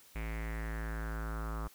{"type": "tone with low-pass filter sweep", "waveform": "square", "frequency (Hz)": 55, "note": "A1", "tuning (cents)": 0, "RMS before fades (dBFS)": -38, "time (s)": [0.15, 1.68], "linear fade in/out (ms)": 10, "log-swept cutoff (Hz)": [2300, 1200], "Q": 4.9, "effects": ["white hiss -60 dBFS RMS until 1.74 s"]}